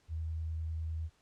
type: tone with vibrato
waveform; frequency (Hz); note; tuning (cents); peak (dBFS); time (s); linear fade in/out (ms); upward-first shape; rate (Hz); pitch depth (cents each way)
sine; 80.3; E2; -45; -34; 0.08-1.1; 50; triangle; 9.9; 12
effects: pink hiss -70 dBFS RMS until 1.21 s + low-pass 8000 Hz 12 dB/octave